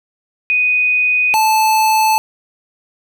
sine / square tone pair in turn, 2489 / 873.2 Hz, D#7 / A5, 0 / -13 cents, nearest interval octave + tritone, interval 1813 cents, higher first, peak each -11 dBFS, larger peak neither, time 0.5-1.34 / 1.34-2.18 s, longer neither, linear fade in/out 0 ms, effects none

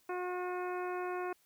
harmonic tone, 361.1 Hz, F#4, 42 cents flat, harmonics 1 / 2 / 3 / 4 / 5 / 6 / 7, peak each -37 / -41 / -43 / -46 / -52 / -55 / -52 dBFS, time 0.09-1.33 s, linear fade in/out 5 ms, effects white hiss -70 dBFS RMS until 1.45 s

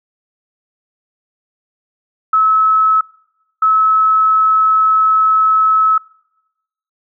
sine tone pair in turn, 1295 / 1295 Hz, E6 / E6, -31 / -31 cents, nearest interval unison, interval 0 cents, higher neither, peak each -8 dBFS, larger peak neither, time 2.33-3.01 / 3.62-5.98 s, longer second, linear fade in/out 5 ms, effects noise-tail reverb RT60 1.0 s tail -26 dB re dry

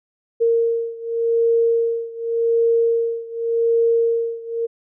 sine beating tone pair, 461.6 / 462.47 Hz, A#4 / A#4, -17 / -14 cents, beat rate 0.87 Hz, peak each -18 / -20 dBFS, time 0.4-4.67 s, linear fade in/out 20 ms, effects none

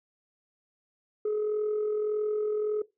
sine tone with amplitude modulation, 424.1 Hz, G#4, 36 cents sharp, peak -22 dBFS, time 1.25-2.82 s, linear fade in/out 5 ms, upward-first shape sine, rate 41.7 Hz, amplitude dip 40%, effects noise-tail reverb RT60 0.2 s tail -20 dB re dry + tanh soft clip ceiling -23 dBFS

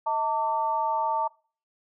sine tone with amplitude modulation, 899 Hz, A5, 37 cents sharp, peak -19 dBFS, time 0.06-1.28 s, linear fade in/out 10 ms, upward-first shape sine, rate 261 Hz, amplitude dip 85%, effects noise-tail reverb RT60 0.4 s tail -23 dB re dry

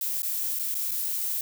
violet noise with dropouts, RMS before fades -29 dBFS, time 0.01-1.41 s, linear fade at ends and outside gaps 2 ms, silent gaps 0.221-0.23 / 0.59-0.594 / 0.745-0.751 / 0.911-0.915 s, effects none

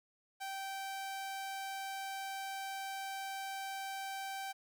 sawtooth tone, 778 Hz, G5, 13 cents flat, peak -36 dBFS, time 0.4-4.53 s, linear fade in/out 20 ms, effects 12-bit

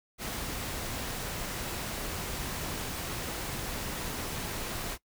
pink noise, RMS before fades -36 dBFS, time 0.18-4.98 s, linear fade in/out 50 ms, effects noise-tail reverb RT60 0.1 s tail -20 dB re dry

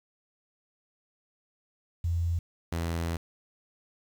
sine / sawtooth tone pair in turn, 85 / 83.73 Hz, F2 / E2, -46 / +28 cents, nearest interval unison, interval 26 cents, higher first, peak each -25 dBFS, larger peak neither, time 2.04-2.39 / 2.72-3.17 s, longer second, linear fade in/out 5 ms, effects 9-bit

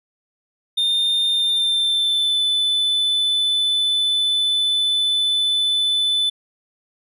triangle tone with pitch glide, 3626 to 3505 Hz, A#7 to A7, -49 to -7 cents, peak -15 dBFS, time 0.77-6.3 s, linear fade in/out 10 ms, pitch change -58 cents, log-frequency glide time 1.29-2.43 s, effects none

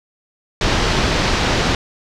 pink low-pass noise, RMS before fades -17 dBFS, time 0.61-1.75 s, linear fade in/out 2 ms, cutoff 5600 Hz, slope 24 dB/octave, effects none

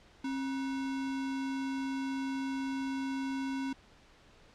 sine tone with sample-and-hold, 268.4 Hz, C4, 44 cents sharp, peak -32 dBFS, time 0.24-3.73 s, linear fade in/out 5 ms, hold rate 1225 Hz, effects pink hiss -60 dBFS RMS until 4.54 s + low-pass 5000 Hz 12 dB/octave

